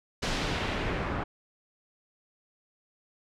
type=noise with low-pass filter sweep; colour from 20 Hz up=pink; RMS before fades=-31 dBFS; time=0.22-1.24 s; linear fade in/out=10 ms; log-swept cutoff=5600 to 1400 Hz; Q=1; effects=none